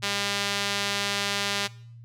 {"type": "tone with band-pass filter", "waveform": "sawtooth", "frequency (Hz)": 201.3, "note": "G3", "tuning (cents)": 46, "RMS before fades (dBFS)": -28, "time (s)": [0.02, 1.68], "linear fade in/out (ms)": 20, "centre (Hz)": 3700, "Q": 1, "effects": ["noise-tail reverb RT60 0.6 s tail -21 dB re dry", "added 117 Hz sine -43 dBFS peak until 2.04 s"]}